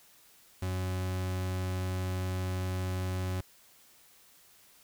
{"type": "tone", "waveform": "40% pulse", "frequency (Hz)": 92.5, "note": "F#2", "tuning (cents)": 0, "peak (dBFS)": -30, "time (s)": [0.62, 3.41], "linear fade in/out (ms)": 5, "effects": ["white hiss -60 dBFS RMS until 4.83 s"]}